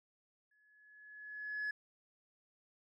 sine tone with exponential growth, 1699 Hz, G#6, 39 cents sharp, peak -32 dBFS, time 0.51-1.71 s, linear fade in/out 5 ms, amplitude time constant 260 ms, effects tanh soft clip ceiling -34 dBFS

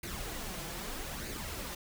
pink noise with flanger, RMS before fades -40 dBFS, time 0.03-1.75 s, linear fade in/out 5 ms, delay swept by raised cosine 0.45 to 6.05 ms, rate 0.8 Hz, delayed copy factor +0.55, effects none

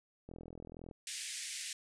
click train, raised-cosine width 2 ms, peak -35 dBFS, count 27, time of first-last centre 0.29-0.912 s, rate 41.8 Hz
white band-pass noise, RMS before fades -43 dBFS, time 1.07-1.73 s, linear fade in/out 2 ms, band 1800 to 9500 Hz, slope 48 dB/octave
effects none

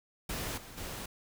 pink noise with level steps, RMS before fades -37 / -49 / -41 dBFS, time 0.29-1.06 s, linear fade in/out 5 ms, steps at 0.57 / 0.77 s, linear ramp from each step 10 ms, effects none

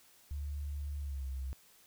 sine tone with pitch glide, 72.2 to 66.21 Hz, D2 to C2, -29 to +21 cents, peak -36 dBFS, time 0.31-1.53 s, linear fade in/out 0 ms, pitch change -150 cents, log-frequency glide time 1-1.27 s, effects white hiss -63 dBFS RMS until 1.86 s

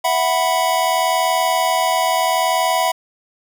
square chord, E suspended second, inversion none, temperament equal, 659.3 / 740 / 987.8 Hz, E5 / F#5 / B5, 0 / 0 / 0 cents, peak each -21 / -20 / -20 dBFS, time 0.04-2.92 s, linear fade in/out 10 ms, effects none

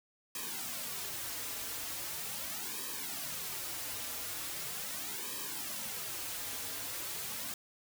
white noise with flanger, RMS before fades -40 dBFS, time 0.35-7.54 s, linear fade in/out 2 ms, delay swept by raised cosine 1.4 to 5.5 ms, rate 0.4 Hz, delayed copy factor -0.9, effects none

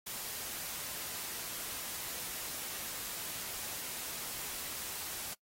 white noise, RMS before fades -41 dBFS, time 0.06-5.34 s, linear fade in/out 10 ms, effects noise-tail reverb RT60 0.1 s tail -22 dB re dry + AAC 48 kbps

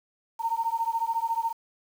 sine beating tone pair, 908 / 922 Hz, A#5 / A#5, -46 / -19 cents, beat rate 14 Hz, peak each -28 dBFS, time 0.39-1.53 s, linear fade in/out 20 ms, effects 8-bit

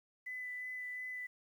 sine tone with vibrato, 2000 Hz, B6, 21 cents sharp, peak -40 dBFS, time 0.26-1.27 s, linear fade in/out 10 ms, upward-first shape sine, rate 2.8 Hz, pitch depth 9 cents each way, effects 11-bit

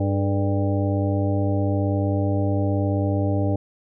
harmonic tone with a mistuned harmonic, 99 Hz, G2, 18 cents sharp, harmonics 1 / 2 / 3 / 4 / 5 / 6 / 8, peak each -21 / -31 / -25 / -34 / -33 / -29 / -34 dBFS, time 0-3.56 s, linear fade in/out 5 ms, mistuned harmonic 4, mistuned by +100 cents, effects none

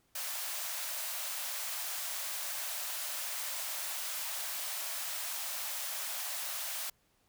white high-pass noise, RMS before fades -38 dBFS, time 0.15-6.9 s, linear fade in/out 5 ms, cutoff 550 Hz, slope 96 dB/octave, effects pink hiss -72 dBFS RMS until 7.28 s

